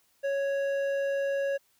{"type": "tone with hard clipping", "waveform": "sine", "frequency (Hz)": 554.4, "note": "C#5", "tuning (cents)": 0, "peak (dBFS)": -28, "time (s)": [0.23, 1.58], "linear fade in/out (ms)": 20, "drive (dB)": 8, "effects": ["white hiss -68 dBFS RMS until 1.79 s"]}